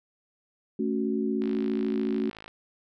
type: chord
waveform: sine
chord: F# minor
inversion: first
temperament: equal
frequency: 220 / 277.2 / 370 Hz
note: A3 / C#4 / F#4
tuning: 0 / 0 / 0 cents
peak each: -28 / -30 / -30 dBFS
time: 0.79-2.3 s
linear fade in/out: 5 ms
type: click train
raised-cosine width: 0.3 ms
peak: -27 dBFS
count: 58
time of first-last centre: 1.42-2.479 s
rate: 53.8 Hz
effects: none